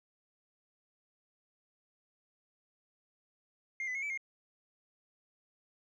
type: tone with pitch steps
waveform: sine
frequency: 2117 / 2008 / 2167 / 2305 / 2135 Hz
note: C7 / B6 / C#7 / D7 / C7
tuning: +20 / +28 / -40 / -33 / +34 cents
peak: -32 dBFS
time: 3.8-4.175 s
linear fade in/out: 2 ms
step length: 75 ms
effects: tanh soft clip ceiling -33 dBFS